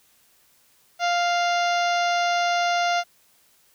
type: harmonic tone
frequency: 698.5 Hz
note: F5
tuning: in tune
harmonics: 1 / 2 / 3 / 4 / 5 / 6 / 7 / 8 / 9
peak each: -21 / -27 / -31 / -33 / -35 / -37 / -38 / -39 / -40 dBFS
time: 0.99-3.04 s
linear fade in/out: 50 ms
effects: white hiss -60 dBFS RMS until 3.74 s